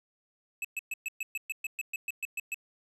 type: tone bursts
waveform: square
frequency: 2600 Hz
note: E7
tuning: 24 cents flat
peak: -32 dBFS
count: 14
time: 0.62-2.544 s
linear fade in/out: 2 ms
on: 26 ms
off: 120 ms
effects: resampled to 32000 Hz